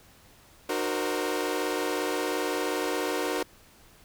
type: chord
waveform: sawtooth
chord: C half-diminished seventh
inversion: first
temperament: equal with one note detuned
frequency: 304.5 / 370 / 466.2 / 523.3 Hz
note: Eb4 / Gb4 / Bb4 / C5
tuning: -37 / 0 / 0 / 0 cents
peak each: -29 / -28 / -28 / -31 dBFS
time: 0.69-3.43 s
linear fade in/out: 5 ms
effects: pink hiss -56 dBFS RMS until 4.04 s